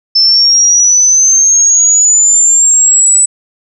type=linear sweep; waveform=sine; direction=up; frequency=5274 to 7960 Hz; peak=-4 dBFS; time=0.15-3.26 s; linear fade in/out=10 ms; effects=none